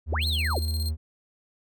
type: tone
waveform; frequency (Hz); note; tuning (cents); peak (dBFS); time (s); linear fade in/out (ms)
triangle; 77.78; D#2; 0; -23; 0.06-0.97; 50
type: linear two-way sweep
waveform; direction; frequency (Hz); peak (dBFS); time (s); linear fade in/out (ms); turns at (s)
sine; up then down; 191.9 to 4325 to 242.9; -27; 0.12-0.59; 5; 0.27
type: tone with tremolo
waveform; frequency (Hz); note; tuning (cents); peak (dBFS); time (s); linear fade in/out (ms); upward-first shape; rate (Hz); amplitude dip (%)
sawtooth; 4200; C8; +6; -29; 0.21-0.91; 20; square; 17; 60
effects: none